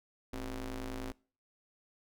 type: ring-modulated tone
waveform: sawtooth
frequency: 120 Hz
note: B2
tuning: 49 cents flat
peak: -31 dBFS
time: 0.33-1.12 s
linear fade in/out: 5 ms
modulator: 145 Hz
effects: noise-tail reverb RT60 0.4 s tail -23 dB re dry